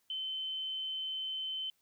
sine tone, 3069 Hz, G7, 37 cents flat, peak -35 dBFS, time 0.1-1.7 s, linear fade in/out 2 ms, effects white hiss -75 dBFS RMS until 1.81 s

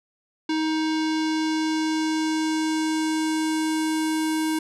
square tone with low-pass filter sweep, 314.8 Hz, D#4, 20 cents sharp, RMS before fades -24 dBFS, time 0.49-4.59 s, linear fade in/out 5 ms, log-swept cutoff 4600 to 11000 Hz, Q 1.5, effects none

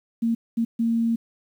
sine tone bursts at uneven times, 230 Hz, A#3, 23 cents flat, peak -19 dBFS, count 3, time 0.22-0.35 / 0.57-0.65 / 0.79-1.16 s, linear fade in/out 10 ms, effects 9-bit

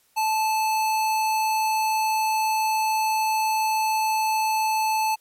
square tone, 873 Hz, A5, 14 cents flat, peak -21 dBFS, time 0.16-5.16 s, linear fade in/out 20 ms, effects white hiss -63 dBFS RMS until 5.2 s + MP3 64 kbps

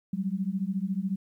sine beating tone pair, 185 / 199 Hz, F#3 / G3, 0 / +26 cents, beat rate 14 Hz, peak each -30 dBFS, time 0.13-1.16 s, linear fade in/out 5 ms, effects 11-bit

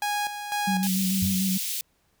sawtooth tone with tremolo, 826 Hz, G#5, 10 cents flat, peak -21 dBFS, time 0.02-0.87 s, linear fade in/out 2 ms, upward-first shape square, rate 2 Hz, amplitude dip 60%
sine tone with vibrato, 189.2 Hz, F#3, 39 cents sharp, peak -23 dBFS, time 0.67-1.58 s, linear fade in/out 10 ms, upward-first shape square, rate 6.8 Hz, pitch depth 27 cents each way
white high-pass noise, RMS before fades -30 dBFS, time 0.83-1.81 s, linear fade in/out 0 ms, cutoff 2600 Hz, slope 24 dB/octave
sine tone with exponential decay, 92.5 Hz, F#2, in tune, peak -23 dBFS, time 1.22-1.52 s, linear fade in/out 5 ms, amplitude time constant 64 ms
effects pink hiss -68 dBFS RMS until 2.2 s

